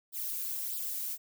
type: noise with flanger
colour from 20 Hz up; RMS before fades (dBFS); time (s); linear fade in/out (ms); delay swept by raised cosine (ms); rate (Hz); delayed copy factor
violet; -36; 0.12-1.18; 50; 0.22 to 2.52; 1.6; +0.75
effects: none